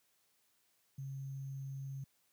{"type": "tone with sample-and-hold", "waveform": "sine", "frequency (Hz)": 135.7, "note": "C#3", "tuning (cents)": -36, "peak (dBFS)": -40, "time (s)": [0.98, 2.04], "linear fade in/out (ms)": 5, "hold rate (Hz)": 6300, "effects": ["white hiss -75 dBFS RMS until 2.32 s", "high-pass 80 Hz 12 dB/octave"]}